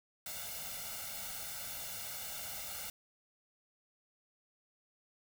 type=noise with comb filter; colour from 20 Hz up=white; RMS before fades=-43 dBFS; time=0.26-2.9 s; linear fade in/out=2 ms; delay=1.4 ms; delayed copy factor=+0.95; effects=none